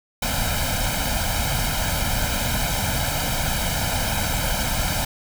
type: noise with comb filter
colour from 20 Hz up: pink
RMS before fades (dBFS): -23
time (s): 0.22-5.05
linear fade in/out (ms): 5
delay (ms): 1.3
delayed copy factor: +0.85
effects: none